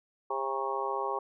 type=harmonic tone with a mistuned harmonic; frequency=134.3 Hz; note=C3; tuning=46 cents sharp; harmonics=3 / 4 / 5 / 6 / 7 / 8; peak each=-36 / -38 / -43 / -36 / -36 / -35 dBFS; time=0.3-1.19 s; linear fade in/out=5 ms; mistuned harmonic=8; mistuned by=+41 cents; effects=none